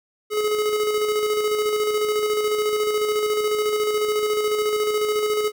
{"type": "tone with tremolo", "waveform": "square", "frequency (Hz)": 423.7, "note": "G#4", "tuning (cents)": 35, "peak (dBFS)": -19, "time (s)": [0.3, 5.52], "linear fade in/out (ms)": 50, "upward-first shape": "square", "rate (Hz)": 14, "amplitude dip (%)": 35, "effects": []}